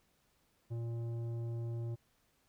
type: tone with tanh clipping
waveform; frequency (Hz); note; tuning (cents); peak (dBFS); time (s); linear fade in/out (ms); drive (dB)
sine; 116.54; A#2; 0; -38; 0.7-1.96; 20; 11
effects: pink hiss -74 dBFS RMS until 2.48 s